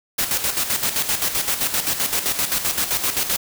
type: noise with tremolo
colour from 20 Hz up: white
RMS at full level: -20 dBFS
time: 0.18-3.37 s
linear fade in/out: 10 ms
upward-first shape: square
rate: 7.7 Hz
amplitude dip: 60%
effects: none